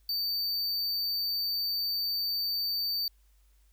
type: tone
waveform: square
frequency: 4592 Hz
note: D8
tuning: 40 cents flat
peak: -29 dBFS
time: 0.09-3.08 s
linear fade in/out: 2 ms
effects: added 50 Hz sine -60 dBFS peak until 3.72 s + white hiss -72 dBFS RMS until 3.72 s